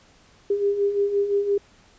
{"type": "beating tone pair", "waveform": "sine", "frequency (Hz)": [398.6, 404.4], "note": ["G4", "G#4"], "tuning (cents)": [29, -46], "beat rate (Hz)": 5.8, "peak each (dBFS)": [-27, -20], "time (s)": [0.5, 1.58], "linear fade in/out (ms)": 5, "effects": ["pink hiss -55 dBFS RMS until 1.98 s", "resampled to 16000 Hz"]}